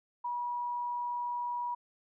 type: tone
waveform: sine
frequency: 967 Hz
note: B5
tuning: 37 cents flat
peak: -32 dBFS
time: 0.24-1.75 s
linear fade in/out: 10 ms
effects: none